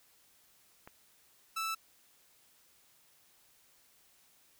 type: click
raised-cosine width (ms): 0.5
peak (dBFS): -34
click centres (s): 0.875
type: tone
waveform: sawtooth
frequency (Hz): 1318.5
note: E6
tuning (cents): 0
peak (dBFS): -30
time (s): 1.56-1.75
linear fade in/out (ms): 10
effects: white hiss -66 dBFS RMS until 4.59 s